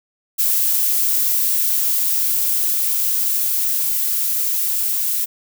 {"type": "noise with level ramp", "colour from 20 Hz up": "violet", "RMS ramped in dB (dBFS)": [-17, -20], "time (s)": [0.38, 5.26], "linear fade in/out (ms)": 20, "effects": []}